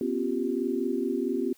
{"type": "tone cluster", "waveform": "sine", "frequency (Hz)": [246.3, 270.9, 348, 389.1], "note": ["B3", "C#4", "F4", "G4"], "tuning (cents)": [-5, -40, -6, -13], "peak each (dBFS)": -31, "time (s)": [0.01, 1.53], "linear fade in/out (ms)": 2, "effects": ["white hiss -60 dBFS RMS until 1.57 s"]}